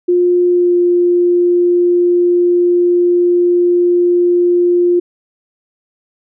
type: tone with pitch glide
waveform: sine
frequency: 354.8 to 351.7 Hz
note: F4 to F4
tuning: +27 to +12 cents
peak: -8 dBFS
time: 0.08-5 s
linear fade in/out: 10 ms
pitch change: -15 cents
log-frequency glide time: 0.48-0.76 s
effects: none